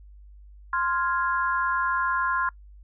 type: chord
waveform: sine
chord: F minor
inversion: second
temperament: equal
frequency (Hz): 1046.5 / 1396.9 / 1661.2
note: C6 / F6 / Ab6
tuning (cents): 0 / 0 / 0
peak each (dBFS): -25 / -27 / -30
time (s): 0.73-2.49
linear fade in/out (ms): 2
effects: noise-tail reverb RT60 0.1 s tail -25 dB re dry + added 50 Hz sine -45 dBFS peak until 2.83 s